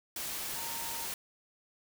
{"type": "tone in noise", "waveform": "sine", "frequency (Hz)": 922, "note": "A#5", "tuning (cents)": -19, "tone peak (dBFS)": -44, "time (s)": [0.56, 1.05], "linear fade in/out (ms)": 2, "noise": "white", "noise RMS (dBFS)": -38, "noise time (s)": [0.16, 1.14], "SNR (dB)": -9, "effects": []}